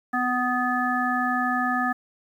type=harmonic tone with a mistuned harmonic; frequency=249.3 Hz; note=B3; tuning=16 cents sharp; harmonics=1 / 3 / 5 / 7; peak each=-27 / -27 / -27 / -27 dBFS; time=0.13-1.93 s; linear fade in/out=10 ms; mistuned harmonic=7; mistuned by=-16 cents; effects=9-bit

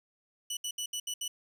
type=tone bursts at uneven times; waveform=20% pulse; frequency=2960 Hz; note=F#7; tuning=in tune; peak=-28 dBFS; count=6; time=0.5-0.57 / 0.64-0.71 / 0.78-0.86 / 0.93-1 / 1.07-1.14 / 1.21-1.28 s; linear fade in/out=5 ms; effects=none

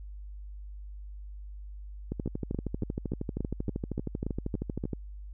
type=two click trains; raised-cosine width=3 ms; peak=-19 / -19 dBFS; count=37 / 10; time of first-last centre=2.12-4.933 / 2.26-4.839 s; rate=12.8 / 3.49 Hz; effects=added 50 Hz sine -40 dBFS peak until 5.33 s

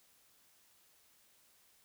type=silence; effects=white hiss -68 dBFS RMS until 1.84 s

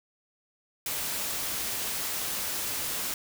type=noise; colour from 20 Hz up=white; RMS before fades=-32 dBFS; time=0.86-3.14 s; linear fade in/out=2 ms; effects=none

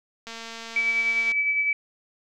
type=click train; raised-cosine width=0.2 ms; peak=-21 dBFS; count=240; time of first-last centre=0.27-1.318 s; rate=228 Hz
type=tone with tremolo; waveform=sine; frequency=2298 Hz; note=D7; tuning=38 cents flat; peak=-19 dBFS; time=0.76-1.73 s; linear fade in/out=2 ms; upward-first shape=sine; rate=9.9 Hz; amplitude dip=40%
effects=none

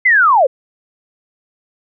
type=linear sweep; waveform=sine; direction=down; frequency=2100 to 480 Hz; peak=-7 dBFS; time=0.05-0.47 s; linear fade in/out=10 ms; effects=none

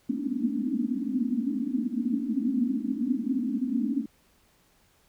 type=band-pass noise; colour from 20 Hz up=pink; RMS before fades=-28 dBFS; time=0.09-4.06 s; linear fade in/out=5 ms; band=220 to 290 Hz; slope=96 dB/octave; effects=pink hiss -64 dBFS RMS until 5.08 s

